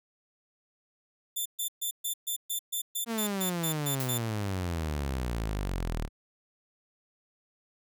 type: tone bursts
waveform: 5% pulse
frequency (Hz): 3544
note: A7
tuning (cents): +12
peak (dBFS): -22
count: 13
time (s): 1.36-4.181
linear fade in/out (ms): 10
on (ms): 97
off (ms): 130
type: exponential sweep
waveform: sawtooth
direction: down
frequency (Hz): 235.4 to 36.71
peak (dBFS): -26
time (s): 3.06-6.09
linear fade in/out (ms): 50
type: noise with exponential decay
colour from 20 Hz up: blue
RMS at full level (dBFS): -32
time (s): 4-4.22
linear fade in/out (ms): 2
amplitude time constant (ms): 47
effects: none